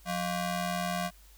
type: ring-modulated tone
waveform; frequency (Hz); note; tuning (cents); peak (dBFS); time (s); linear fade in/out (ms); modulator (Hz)
sawtooth; 440; A4; 0; -23; 0.05-1.11; 50; 260
effects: added 50 Hz sine -54 dBFS peak until 1.37 s + white hiss -60 dBFS RMS until 1.37 s